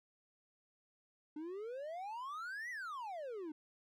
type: exponential two-way sweep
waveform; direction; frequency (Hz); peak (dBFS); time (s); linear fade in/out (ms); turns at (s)
triangle; up then down; 293.7 to 2018 to 293.7; -40; 1.36-3.52; 5; 2.7
effects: none